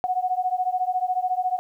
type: beating tone pair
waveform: sine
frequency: 730 / 744 Hz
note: F#5 / F#5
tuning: -24 / +9 cents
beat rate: 14 Hz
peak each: -24 / -25 dBFS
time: 0.04-1.59 s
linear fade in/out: 0 ms
effects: 10-bit